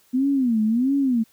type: tone with vibrato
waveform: sine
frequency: 245.5 Hz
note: B3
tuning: 10 cents flat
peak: -17 dBFS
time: 0.13-1.24 s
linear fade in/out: 20 ms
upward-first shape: sine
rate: 1.5 Hz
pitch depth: 230 cents each way
effects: white hiss -59 dBFS RMS until 1.32 s